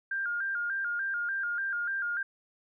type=tone with vibrato; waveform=sine; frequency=1500 Hz; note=F#6; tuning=23 cents sharp; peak=-29 dBFS; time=0.11-2.23 s; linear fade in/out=5 ms; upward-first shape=square; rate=3.4 Hz; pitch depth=96 cents each way; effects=none